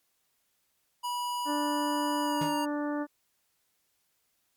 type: tone with pitch glide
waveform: square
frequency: 975 to 940.2 Hz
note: B5 to A#5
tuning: -23 to +15 cents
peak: -31 dBFS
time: 1.03-2.66 s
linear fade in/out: 20 ms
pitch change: -62 cents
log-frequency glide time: 2.22-2.52 s
type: harmonic tone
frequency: 293.7 Hz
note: D4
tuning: in tune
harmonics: 1 / 2 / 3 / 4 / 5 / 6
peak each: -30 / -36 / -40 / -42 / -44 / -46 dBFS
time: 1.45-3.07 s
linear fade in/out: 50 ms
type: tone with exponential decay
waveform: 40% pulse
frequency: 155.56 Hz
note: D#3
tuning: in tune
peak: -29 dBFS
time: 2.41-2.63 s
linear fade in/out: 5 ms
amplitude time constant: 47 ms
effects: white hiss -74 dBFS RMS until 4.56 s + MP3 96 kbps